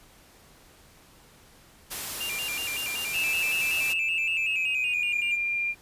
white noise, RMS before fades -34 dBFS, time 1.9-3.94 s, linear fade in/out 20 ms
triangle tone with vibrato, 2581 Hz, E7, 37 cents flat, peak -29 dBFS, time 2.2-5.37 s, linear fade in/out 10 ms, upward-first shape square, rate 5.3 Hz, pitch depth 140 cents each way
sine tone with pitch glide, 2627 to 2395 Hz, E7 to D7, -7 to +33 cents, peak -25 dBFS, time 3.12-5.75 s, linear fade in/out 50 ms, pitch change -160 cents, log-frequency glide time 4.35-5.25 s
effects pink hiss -55 dBFS RMS until 5.81 s + resampled to 32000 Hz

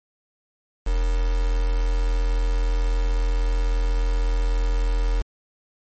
sine tone with quantisation, 41.82 Hz, E1, 26 cents sharp, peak -18 dBFS, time 0.86-5.22 s, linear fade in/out 10 ms, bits 5, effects MP3 32 kbps

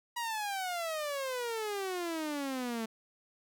sawtooth exponential sweep, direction down, 967 to 220 Hz, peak -30 dBFS, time 0.16-2.86 s, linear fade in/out 10 ms, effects none

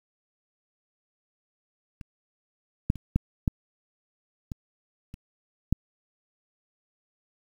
clicks, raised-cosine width 5 ms, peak -29 / -8 / -27 / -9 / -10 / -21 / -28 / -9 dBFS, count 8, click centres 2.012 / 2.901 / 2.957 / 3.16 / 3.478 / 4.518 / 5.141 / 5.726 s, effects 8-bit

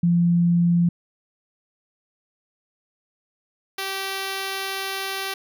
sine / 5% pulse tone pair in turn, 172.3 / 387.7 Hz, F3 / G4, -23 / -19 cents, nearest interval octave + major second, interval 1404 cents, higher second, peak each -15 dBFS, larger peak neither, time 0.03-0.89 / 3.78-5.34 s, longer second, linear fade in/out 5 ms, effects none

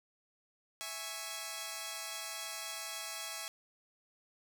5% pulse chord, C# minor, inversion first, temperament equal, 659.3 / 830.6 / 1108.7 Hz, E5 / G#5 / C#6, 0 / 0 / 0 cents, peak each -33 dBFS, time 0.81-3.48 s, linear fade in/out 0 ms, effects none

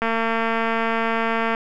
click train, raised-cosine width 0.5 ms, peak -8 dBFS, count 348, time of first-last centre 0.02-1.549 s, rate 227 Hz, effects none

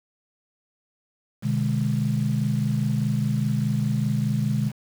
sine chord, G# diminished, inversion first, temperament just, 124.59 / 149.51 / 207.7 Hz, B2 / D3 / G#3, +16 / +31 / 0 cents, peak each -24 / -25 / -25 dBFS, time 1.42-4.72 s, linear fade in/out 50 ms, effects tanh soft clip ceiling -11 dBFS + 7-bit

